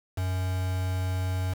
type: tone with quantisation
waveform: triangle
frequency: 92.5 Hz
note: F#2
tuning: in tune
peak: -24 dBFS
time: 0.17-1.54 s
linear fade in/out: 10 ms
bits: 6
effects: none